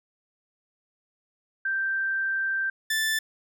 sine / sawtooth tone pair in turn, 1568 / 1760 Hz, G6 / A6, 0 / 0 cents, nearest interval major second, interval 200 cents, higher second, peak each -24 / -20 dBFS, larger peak second, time 1.65-2.7 / 2.9-3.19 s, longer first, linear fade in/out 5 ms, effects none

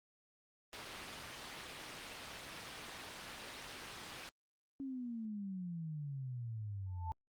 white low-pass noise, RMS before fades -48 dBFS, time 0.73-4.29 s, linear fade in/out 0 ms, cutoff 4000 Hz, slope 12 dB/octave
sine exponential sweep, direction down, 277.2 to 83 Hz, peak -40 dBFS, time 4.8-7.12 s, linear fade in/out 0 ms
sine tone with exponential growth, 882 Hz, A5, 4 cents sharp, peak -37 dBFS, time 6.86-7.12 s, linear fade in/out 5 ms, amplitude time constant 56 ms
effects Opus 32 kbps

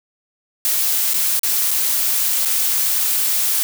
blue noise with dropouts, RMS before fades -18 dBFS, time 0.65-3.63 s, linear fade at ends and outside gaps 0 ms, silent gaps 1.135-1.142 / 1.394-1.433 / 1.708-1.713 / 2.451-2.457 s, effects none

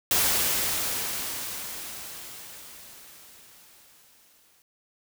white noise with exponential decay, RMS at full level -22 dBFS, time 0.11-4.62 s, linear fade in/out 1 ms, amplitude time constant 980 ms, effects none

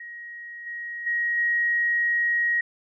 sine tone with level steps, 1890 Hz, A#6, 23 cents sharp, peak -36 / -31 / -22 / -20 dBFS, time 0-2.61 s, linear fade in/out 5 ms, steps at 0.66 / 1.06 / 1.37 s, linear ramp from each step 10 ms, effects none

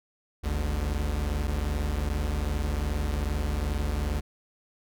45% pulse tone pair together, 51.09 / 73.6 Hz, G#1 / D2, -28 / +4 cents, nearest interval tritone, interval 632 cents, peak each -30 / -28 dBFS, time 0.43-4.21 s, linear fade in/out 20 ms, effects none

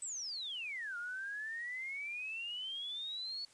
sine exponential two-way sweep, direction down then up, 8200 to 1396.9 to 4469 Hz, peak -39 dBFS, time 0.02-3.45 s, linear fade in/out 2 ms, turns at 0.97 s, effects white hiss -64 dBFS RMS until 3.53 s + resampled to 22050 Hz

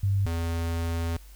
sine / square tone pair in turn, 98.5 / 83.55 Hz, G2 / E2, +9 / +24 cents, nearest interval minor third, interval 285 cents, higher first, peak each -21 / -27 dBFS, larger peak first, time 0.03-0.26 / 0.26-1.17 s, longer second, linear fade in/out 5 ms, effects added 50 Hz sine -45 dBFS peak until 1.35 s + white hiss -56 dBFS RMS until 1.35 s

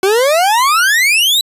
40% pulse exponential sweep, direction up, 370 to 4002 Hz, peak -8 dBFS, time 0.03-1.41 s, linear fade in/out 2 ms, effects resampled to 32000 Hz

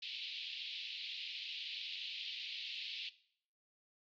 pink band-pass noise, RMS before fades -45 dBFS, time 0.02-3.09 s, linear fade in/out 5 ms, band 2600 to 4300 Hz, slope 48 dB/octave, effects noise-tail reverb RT60 0.6 s tail -17 dB re dry + AAC 32 kbps

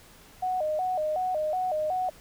sine tone with vibrato, 674 Hz, E5, 38 cents sharp, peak -25 dBFS, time 0.42-2.1 s, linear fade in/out 10 ms, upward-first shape square, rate 2.7 Hz, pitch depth 160 cents each way, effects pink hiss -53 dBFS RMS until 2.2 s

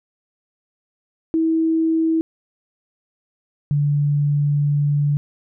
sine tone pair in turn, 323.6 / 145.23 Hz, E4 / D3, -32 / -19 cents, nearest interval octave + major second, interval 1387 cents, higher first, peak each -15 dBFS, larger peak neither, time 1.34-2.21 / 3.71-5.17 s, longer second, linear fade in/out 0 ms, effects none

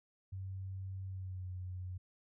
sine tone with pitch glide, 95.3 to 91.47 Hz, G2 to F#2, -48 to -19 cents, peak -40 dBFS, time 0.32-1.98 s, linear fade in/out 10 ms, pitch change -71 cents, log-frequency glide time 1.06-1.49 s, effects none

